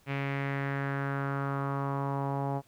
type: tone with low-pass filter sweep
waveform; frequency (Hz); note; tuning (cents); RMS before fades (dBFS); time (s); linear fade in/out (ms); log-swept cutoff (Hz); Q
sawtooth; 138.7; C#3; +1; -32; 0.06-2.62; 50; 2400 to 810; 3.3
effects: pink hiss -64 dBFS RMS until 2.67 s